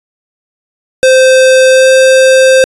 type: tone with pitch glide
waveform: square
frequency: 520 to 523.9 Hz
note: C5 to C5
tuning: -11 to +2 cents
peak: -3 dBFS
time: 1.03-2.64 s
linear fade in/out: 0 ms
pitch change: +13 cents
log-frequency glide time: 1.7-1.88 s
effects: resampled to 24000 Hz